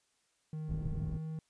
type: tone with pitch glide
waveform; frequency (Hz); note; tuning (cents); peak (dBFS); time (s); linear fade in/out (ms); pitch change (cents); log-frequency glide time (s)
triangle; 155.56 to 158.19; D#3 to D#3; 0 to +29; -35; 0.53-1.39; 2; +29; 0.95-1.23
type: low-pass noise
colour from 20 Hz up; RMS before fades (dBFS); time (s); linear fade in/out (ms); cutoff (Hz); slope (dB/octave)
pink; -38; 0.68-1.18; 10; 170; 12
effects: white hiss -75 dBFS RMS until 1.49 s + resampled to 22050 Hz